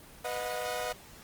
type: chord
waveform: sawtooth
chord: B major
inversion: none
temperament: equal with one note detuned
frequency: 493.9 / 622.3 / 726.9 Hz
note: B4 / D#5 / F#5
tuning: 0 / 0 / -31 cents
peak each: -33 dBFS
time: 0.24-0.93 s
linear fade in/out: 10 ms
effects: pink hiss -52 dBFS RMS until 1.23 s + Opus 24 kbps